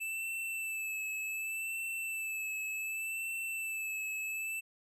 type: tone with vibrato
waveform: square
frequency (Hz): 2637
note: E7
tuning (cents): 0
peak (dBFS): -36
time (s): 0-4.61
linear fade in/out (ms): 20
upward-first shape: sine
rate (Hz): 0.67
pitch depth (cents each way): 31
effects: none